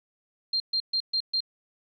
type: tone bursts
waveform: sine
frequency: 4186 Hz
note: C8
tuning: in tune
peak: -23 dBFS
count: 5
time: 0.53-1.405 s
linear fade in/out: 5 ms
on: 71 ms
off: 130 ms
effects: none